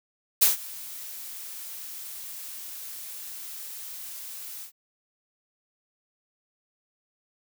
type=noise with ADSR envelope; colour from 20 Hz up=blue; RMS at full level=-17 dBFS; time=0.41-4.72 s; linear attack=14 ms; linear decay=140 ms; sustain=-22 dB; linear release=100 ms; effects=none